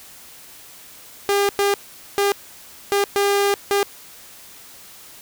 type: tone bursts at uneven times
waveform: sawtooth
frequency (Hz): 402.2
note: G4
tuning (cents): +44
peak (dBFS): -12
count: 6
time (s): 1.29-1.49 / 1.59-1.74 / 2.18-2.32 / 2.92-3.04 / 3.16-3.54 / 3.71-3.83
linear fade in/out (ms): 0
effects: white hiss -43 dBFS RMS until 5.21 s